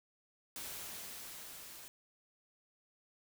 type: noise with level ramp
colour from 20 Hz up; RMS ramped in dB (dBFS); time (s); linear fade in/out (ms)
white; -44 to -52; 0.56-1.88; 0
effects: none